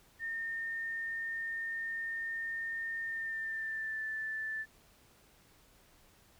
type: tone with pitch glide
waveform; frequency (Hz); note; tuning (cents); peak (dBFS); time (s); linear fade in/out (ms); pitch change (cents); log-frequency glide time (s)
sine; 1822 to 1758.9; A#6 to A6; -40 to -1; -35; 0.19-4.66; 50; -61; 3.02-4.03
effects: pink hiss -64 dBFS RMS until 6.39 s